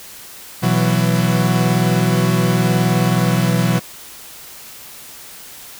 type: chord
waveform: 40% pulse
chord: B suspended fourth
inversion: none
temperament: equal with one note detuned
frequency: 123.47 / 165.86 / 185 Hz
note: B2 / E3 / F#3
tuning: 0 / +11 / 0 cents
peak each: -17 dBFS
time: 0.62-3.8 s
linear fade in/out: 20 ms
effects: white hiss -37 dBFS RMS until 5.79 s